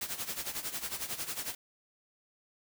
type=noise with tremolo; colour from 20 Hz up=white; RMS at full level=-35 dBFS; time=0.01-1.55 s; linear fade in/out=5 ms; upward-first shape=sine; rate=11 Hz; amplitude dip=75%; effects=none